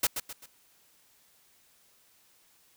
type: noise with echo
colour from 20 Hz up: white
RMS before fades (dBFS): -25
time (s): 0.03-0.07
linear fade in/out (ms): 5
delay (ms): 130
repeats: 3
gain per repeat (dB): -8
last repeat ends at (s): 0.46
effects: white hiss -64 dBFS RMS until 2.76 s